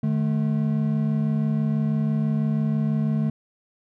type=tone pair together; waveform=triangle; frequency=150.5 / 216.6 Hz; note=D3 / A3; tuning=+43 / -27 cents; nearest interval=tritone; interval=630 cents; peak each=-21 dBFS; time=0.03-3.3 s; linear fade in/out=5 ms; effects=none